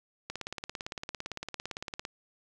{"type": "click train", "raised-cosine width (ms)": 0.2, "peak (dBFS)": -19, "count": 32, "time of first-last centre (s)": [0.3, 2.051], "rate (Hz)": 17.7, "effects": []}